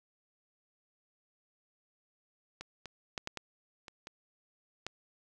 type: clicks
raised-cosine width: 0.2 ms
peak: -25 / -26 / -18 / -19 / -21 / -29 / -27 / -20 dBFS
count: 8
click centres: 2.61 / 2.857 / 3.178 / 3.274 / 3.373 / 3.882 / 4.071 / 4.866 s
effects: none